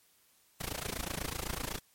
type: noise with amplitude modulation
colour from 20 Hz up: pink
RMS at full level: -34 dBFS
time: 0.6-1.79 s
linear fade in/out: 10 ms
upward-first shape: sine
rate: 28 Hz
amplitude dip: 95%
effects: white hiss -67 dBFS RMS until 1.94 s + MP3 64 kbps

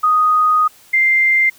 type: tone pair in turn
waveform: sine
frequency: 1244.5 / 2093 Hz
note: D#6 / C7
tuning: 0 / 0 cents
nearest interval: major sixth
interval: 900 cents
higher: second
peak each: -10 dBFS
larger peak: neither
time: 0.03-0.68 / 0.93-1.5 s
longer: first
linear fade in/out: 10 ms
effects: white hiss -47 dBFS RMS until 1.58 s

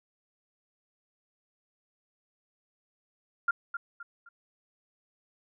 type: tone with echo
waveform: sine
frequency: 1397 Hz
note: F6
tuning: in tune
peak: -22 dBFS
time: 3.48-3.51 s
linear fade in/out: 5 ms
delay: 260 ms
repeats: 3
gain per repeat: -9 dB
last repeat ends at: 4.29 s
effects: none

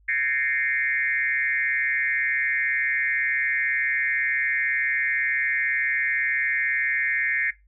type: tone with frequency modulation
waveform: sine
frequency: 1963 Hz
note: B6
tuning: 11 cents flat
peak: -21 dBFS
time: 0.08-7.51 s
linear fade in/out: 10 ms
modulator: 134 Hz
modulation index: 2.1
effects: noise-tail reverb RT60 0.2 s tail -19 dB re dry + added 50 Hz sine -55 dBFS peak until 7.67 s

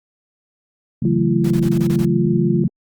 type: chord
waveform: sine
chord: F# minor seventh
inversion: second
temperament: equal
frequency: 138.59 / 164.81 / 185 / 220 Hz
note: C#3 / E3 / F#3 / A3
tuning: 0 / 0 / 0 / 0 cents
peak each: -20 dBFS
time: 1.02-2.68 s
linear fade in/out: 5 ms
type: tone with pitch glide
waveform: sine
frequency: 340 to 347.7 Hz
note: F4 to F4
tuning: -46 to -8 cents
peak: -20 dBFS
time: 1.05-2.64 s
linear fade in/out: 2 ms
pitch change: +38 cents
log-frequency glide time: 1.9-2.2 s
type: noise bursts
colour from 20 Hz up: pink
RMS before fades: -34 dBFS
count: 7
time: 1.44-2.053 s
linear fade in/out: 5 ms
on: 67 ms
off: 24 ms
effects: Opus 32 kbps

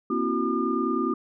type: tone cluster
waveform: sine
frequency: 238.1 / 267.9 / 332.9 / 372.1 / 1208 Hz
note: A#3 / C4 / E4 / F#4 / D6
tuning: +37 / +41 / +17 / +10 / +48 cents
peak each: -29 dBFS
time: 0.1-1.14 s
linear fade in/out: 5 ms
effects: none

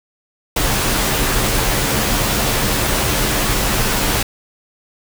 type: noise with comb filter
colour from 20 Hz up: pink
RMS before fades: -17 dBFS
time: 0.56-4.23 s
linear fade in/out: 5 ms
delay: 12 ms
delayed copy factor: -0.55
effects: none

